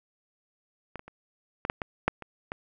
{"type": "clicks", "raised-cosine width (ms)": 0.5, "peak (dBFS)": [-22, -27, -30, -15, -9, -16, -7, -25, -18], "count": 9, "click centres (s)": [0.957, 0.994, 1.08, 1.651, 1.699, 1.818, 2.08, 2.223, 2.519], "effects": []}